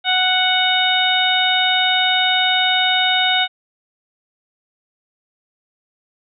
harmonic tone, 740 Hz, F#5, in tune, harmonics 1 / 2 / 3 / 4 / 5, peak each -20 / -21 / -22 / -21 / -18 dBFS, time 0.04-3.48 s, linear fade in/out 50 ms, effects none

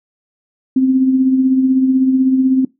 sine tone with tremolo, 261.6 Hz, C4, in tune, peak -7 dBFS, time 0.76-2.65 s, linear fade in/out 5 ms, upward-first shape triangle, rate 16 Hz, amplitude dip 50%, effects noise-tail reverb RT60 0.2 s tail -22 dB re dry

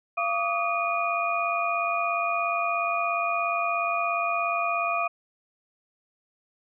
sine tone cluster, 686 / 1147 / 1244 / 2455 Hz, F5 / D6 / D#6 / D#7, -31 / -41 / -1 / -24 cents, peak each -28 / -30 / -30 / -29 dBFS, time 0.17-5.08 s, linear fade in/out 10 ms, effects none

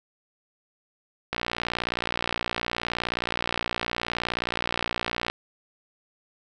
click train, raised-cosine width 0.3 ms, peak -10 dBFS, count 236, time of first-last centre 1.33-5.3 s, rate 59.2 Hz, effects none

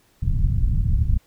pink low-pass noise, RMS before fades -19 dBFS, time 0.22-1.18 s, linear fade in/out 10 ms, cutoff 140 Hz, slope 24 dB/octave, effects pink hiss -60 dBFS RMS until 1.26 s

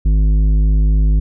sine tone with tanh clipping, 51.91 Hz, G#1, in tune, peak -11 dBFS, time 0.05-1.2 s, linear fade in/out 10 ms, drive 10 dB, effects none

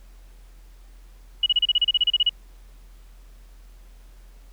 sine tone bursts, 2920 Hz, F#7, 24 cents flat, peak -15 dBFS, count 14, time 1.43-2.294 s, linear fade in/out 5 ms, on 32 ms, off 32 ms, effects added 42 Hz sine -44 dBFS peak until 4.52 s + pink hiss -59 dBFS RMS until 4.52 s

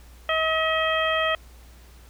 harmonic tone, 638 Hz, D#5, 43 cents sharp, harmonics 1 / 2 / 3 / 4 / 5, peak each -25 / -26 / -27 / -30 / -29 dBFS, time 0.29-1.35 s, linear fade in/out 2 ms, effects added 60 Hz sine -46 dBFS peak until 2.09 s + pink hiss -54 dBFS RMS until 2.09 s

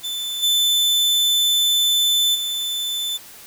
40% pulse tone with level steps, 3520 Hz, A7, in tune, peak -23 / -14 / -21 dBFS, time 0.03-3.18 s, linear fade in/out 20 ms, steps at 0.42 / 2.34 s, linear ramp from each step 20 ms, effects white hiss -42 dBFS RMS until 3.46 s

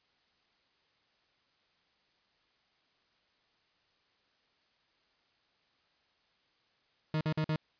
40% pulse tone bursts, 155.56 Hz, D#3, in tune, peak -28 dBFS, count 4, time 7.14-7.56 s, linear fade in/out 2 ms, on 69 ms, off 48 ms, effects white hiss -72 dBFS RMS until 7.79 s + resampled to 11025 Hz

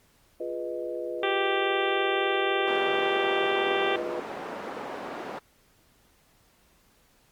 sine chord, F half-diminished seventh, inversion none, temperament equal, 349.2 / 415.3 / 493.9 / 622.3 Hz, F4 / Ab4 / Cb5 / Eb5, 0 / 0 / 0 / 0 cents, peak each -35 / -40 / -34 / -36 dBFS, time 0.4-4.2 s, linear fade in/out 5 ms
harmonic tone, 391.8 Hz, G4, 1 cent flat, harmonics 1 / 2 / 3 / 4 / 5 / 6 / 7 / 8 / 9, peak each -28 / -31 / -33 / -34 / -35 / -36 / -36 / -37 / -38 dBFS, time 1.23-3.96 s, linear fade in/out 2 ms
white band-pass noise, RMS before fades -37 dBFS, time 2.67-5.39 s, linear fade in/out 5 ms, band 260 to 910 Hz, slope 12 dB/octave
effects pink hiss -63 dBFS RMS until 7.31 s + Opus 48 kbps

